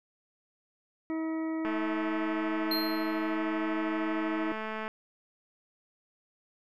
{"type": "harmonic tone", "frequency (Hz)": 320.6, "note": "E4", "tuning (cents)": -48, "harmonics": [1, 2, 3, 4, 6, 7], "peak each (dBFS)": [-30, -42, -46, -47, -48, -53], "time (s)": [1.1, 4.52], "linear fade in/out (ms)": 0}
{"type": "click train", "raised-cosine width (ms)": 0.5, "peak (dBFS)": -22, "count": 705, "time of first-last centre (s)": [1.65, 4.879], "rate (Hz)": 218}
{"type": "tone with exponential decay", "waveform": "square", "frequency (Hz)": 4186, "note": "C8", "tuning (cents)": 0, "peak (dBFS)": -28, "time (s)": [2.71, 3.36], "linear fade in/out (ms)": 5, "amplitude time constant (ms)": 140}
{"effects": []}